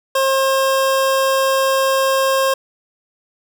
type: tone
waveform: 25% pulse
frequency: 535 Hz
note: C5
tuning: 38 cents sharp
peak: -10 dBFS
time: 0.15-2.54 s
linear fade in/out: 5 ms
effects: none